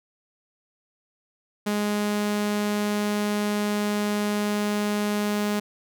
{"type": "tone", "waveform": "sawtooth", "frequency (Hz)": 207.7, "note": "G#3", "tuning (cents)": 0, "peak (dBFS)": -19, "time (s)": [1.66, 5.6], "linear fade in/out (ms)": 10, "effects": []}